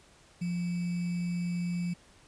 sine tone with sample-and-hold, 174.9 Hz, F3, 3 cents sharp, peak -29 dBFS, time 0.41-1.94 s, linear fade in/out 10 ms, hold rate 2450 Hz, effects pink hiss -59 dBFS RMS until 2.27 s + resampled to 22050 Hz

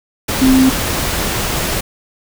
sine tone in noise, 261.6 Hz, C4, in tune, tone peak -7 dBFS, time 0.41-0.7 s, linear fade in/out 10 ms, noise pink, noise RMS -18 dBFS, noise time 0.28-1.81 s, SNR +8 dB, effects none

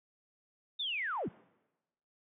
sine linear sweep, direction down, 3713 to 92.5 Hz, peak -33 dBFS, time 0.79-1.29 s, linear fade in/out 10 ms, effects noise-tail reverb RT60 1.0 s tail -22 dB re dry

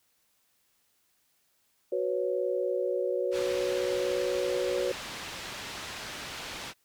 sine chord, F# suspended fourth, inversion none, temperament equal, 370 / 493.9 / 554.4 Hz, F#4 / B4 / C#5, 0 / 0 / 0 cents, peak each -31 dBFS, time 1.92-4.92 s, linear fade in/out 5 ms
white low-pass noise, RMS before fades -40 dBFS, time 3.31-6.74 s, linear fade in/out 50 ms, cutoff 4100 Hz, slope 12 dB/octave
effects white hiss -71 dBFS RMS until 6.84 s

